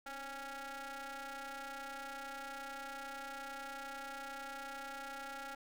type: ring-modulated tone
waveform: sawtooth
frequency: 278.9 Hz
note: C#4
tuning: 11 cents sharp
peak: -37 dBFS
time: 0.06-5.55 s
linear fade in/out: 5 ms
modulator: 1100 Hz
effects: none